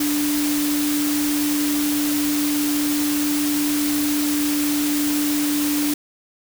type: tone in noise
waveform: sine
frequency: 293.7 Hz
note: D4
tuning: in tune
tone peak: -19 dBFS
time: 0-5.94 s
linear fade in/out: 5 ms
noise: white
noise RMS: -26 dBFS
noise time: 0-5.94 s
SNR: +4 dB
effects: none